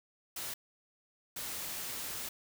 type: noise bursts at uneven times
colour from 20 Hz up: white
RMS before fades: -40 dBFS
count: 2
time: 0.36-0.54 / 1.36-2.29 s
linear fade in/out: 5 ms
effects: none